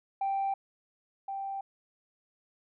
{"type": "tone pair in turn", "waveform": "sine", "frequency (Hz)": [784, 784], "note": ["G5", "G5"], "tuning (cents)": [0, 0], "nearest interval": "unison", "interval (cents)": 0, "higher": "neither", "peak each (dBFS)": [-26, -33], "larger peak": "first", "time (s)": [[0.21, 0.54], [1.28, 1.61]], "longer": "neither", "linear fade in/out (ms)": 5, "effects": ["tanh soft clip ceiling -25 dBFS"]}